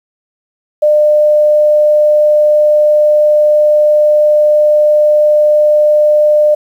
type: tone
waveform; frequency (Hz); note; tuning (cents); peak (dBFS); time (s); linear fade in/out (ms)
sine; 601; D5; +40; -5; 0.82-6.55; 10
effects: 7-bit

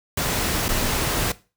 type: noise with dropouts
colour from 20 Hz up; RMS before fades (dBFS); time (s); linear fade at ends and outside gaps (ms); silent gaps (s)
pink; -23; 0.17-1.32; 5; 0.684-0.688
effects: noise-tail reverb RT60 0.3 s tail -18 dB re dry

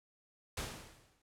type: noise with exponential decay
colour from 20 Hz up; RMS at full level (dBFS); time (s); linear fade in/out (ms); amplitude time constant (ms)
pink; -37; 0.57-1.22; 5; 140
effects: low-pass 11000 Hz 12 dB/octave

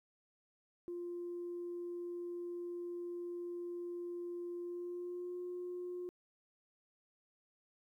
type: tone with pitch glide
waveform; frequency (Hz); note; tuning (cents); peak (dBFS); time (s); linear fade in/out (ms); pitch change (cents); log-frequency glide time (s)
sine; 349.2 to 357.2; F4 to F4; 0 to +39; -39; 0.88-6.09; 0; +39; 4.61-5.38
effects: tanh soft clip ceiling -36 dBFS + 13-bit

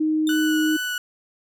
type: tone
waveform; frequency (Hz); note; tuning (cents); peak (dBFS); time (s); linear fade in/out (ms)
sine; 311.1; D#4; 0; -18; 0-0.77; 10
type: tone with exponential decay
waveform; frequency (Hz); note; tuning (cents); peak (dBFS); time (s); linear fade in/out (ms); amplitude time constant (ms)
sawtooth; 3606; A7; +42; -24; 0.27-0.39; 2; 26
type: tone with vibrato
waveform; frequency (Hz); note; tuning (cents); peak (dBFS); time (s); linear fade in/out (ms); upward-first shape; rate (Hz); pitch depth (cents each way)
30% pulse; 1480; F#6; 0; -22; 0.29-0.98; 2; sine; 2.5; 12
effects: none

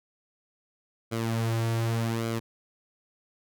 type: tone with flanger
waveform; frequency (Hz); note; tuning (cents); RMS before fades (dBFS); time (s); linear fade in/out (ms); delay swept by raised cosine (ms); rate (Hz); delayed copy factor
sawtooth; 114.3; A#2; -34; -28; 1.11-2.4; 20; 1.1 to 4.9; 0.86; -0.6
effects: none

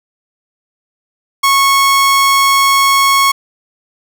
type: tone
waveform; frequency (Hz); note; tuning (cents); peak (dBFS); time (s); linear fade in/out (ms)
sawtooth; 1100; C#6; -14; -4; 1.43-3.32; 10
effects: 7-bit

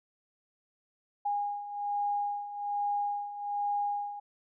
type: beating tone pair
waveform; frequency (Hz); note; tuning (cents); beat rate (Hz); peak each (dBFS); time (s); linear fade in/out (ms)
sine; 817 / 818.2; G#5 / G#5; -29 / -26; 1.2; -36 / -31; 1.25-4.2; 10
effects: none

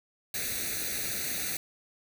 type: noise with comb filter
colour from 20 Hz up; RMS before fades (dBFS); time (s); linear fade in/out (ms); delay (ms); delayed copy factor
white; -33; 0.34-1.57; 2; 0.48; +0.85
effects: none

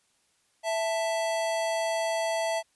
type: tone pair together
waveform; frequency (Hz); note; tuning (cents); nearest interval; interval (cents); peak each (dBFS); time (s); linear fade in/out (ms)
square; 660 / 881; E5 / A5; +2 / +2; perfect fourth; 500; -28 / -33; 0.63-2.63; 50
effects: white hiss -69 dBFS RMS until 2.75 s + resampled to 24000 Hz

